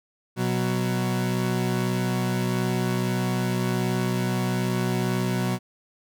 30% pulse tone pair together, 124 / 185.55 Hz, B2 / F#3, +7 / +5 cents, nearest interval perfect fifth, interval 698 cents, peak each -23 dBFS, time 0.36-5.59 s, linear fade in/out 50 ms, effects none

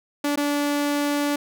sawtooth tone with dropouts, 289.5 Hz, D4, 25 cents flat, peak -17 dBFS, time 0.24-1.36 s, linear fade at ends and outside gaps 5 ms, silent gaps 0.359-0.373 s, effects none

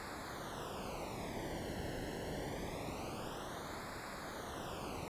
brown noise with flanger, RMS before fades -44 dBFS, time 0-5.08 s, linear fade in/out 0 ms, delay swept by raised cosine 0.33 to 0.84 ms, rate 0.25 Hz, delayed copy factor -1, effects resampled to 32000 Hz

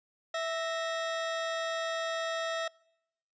30% pulse tone pair together, 657 / 1856 Hz, E5 / A#6, -6 / -8 cents, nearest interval octave + tritone, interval 1798 cents, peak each -29 / -35 dBFS, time 0.34-2.68 s, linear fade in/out 5 ms, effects noise-tail reverb RT60 0.8 s tail -26 dB re dry + resampled to 16000 Hz

